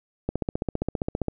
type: click train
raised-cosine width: 2 ms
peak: -12 dBFS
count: 16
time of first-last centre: 0.29-1.283 s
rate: 15.1 Hz
effects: none